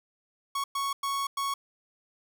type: tone bursts at uneven times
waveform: 45% pulse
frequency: 1108.7 Hz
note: C#6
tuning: in tune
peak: -28 dBFS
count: 4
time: 0.55-0.64 / 0.75-0.93 / 1.03-1.27 / 1.37-1.54 s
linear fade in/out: 5 ms
effects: none